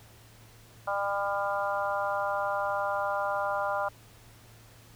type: harmonic tone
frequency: 200 Hz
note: G3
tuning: 35 cents sharp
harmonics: 3 / 4 / 5 / 6 / 7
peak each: -32 / -33 / -34 / -35 / -35 dBFS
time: 0.87-3.89 s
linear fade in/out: 10 ms
effects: added 112 Hz sine -55 dBFS peak until 4.95 s + pink hiss -56 dBFS RMS until 4.95 s